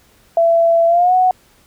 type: tone with pitch glide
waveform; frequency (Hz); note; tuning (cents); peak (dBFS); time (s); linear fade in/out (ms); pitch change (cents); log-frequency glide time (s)
sine; 670 to 739.1; E5 to F#5; +28 to -2; -9; 0.37-1.31; 2; +170; 0.87-1.14
effects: pink hiss -52 dBFS RMS until 1.66 s